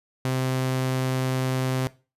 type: tone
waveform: sawtooth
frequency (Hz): 130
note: C3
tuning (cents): -11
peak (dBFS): -19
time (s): 0.25-1.87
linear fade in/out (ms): 0
effects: noise-tail reverb RT60 0.3 s tail -18 dB re dry + resampled to 32000 Hz